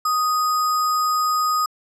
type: tone with sample-and-hold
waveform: sine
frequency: 1244.5 Hz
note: D#6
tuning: in tune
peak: -17 dBFS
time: 0.05-1.66 s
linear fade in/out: 5 ms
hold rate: 6300 Hz
effects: low-pass 12000 Hz 12 dB/octave